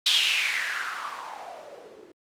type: noise with low-pass filter sweep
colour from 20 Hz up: violet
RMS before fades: -29 dBFS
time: 0.06-2.12 s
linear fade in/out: 5 ms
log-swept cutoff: 3600 to 350 Hz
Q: 4.7
effects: Opus 48 kbps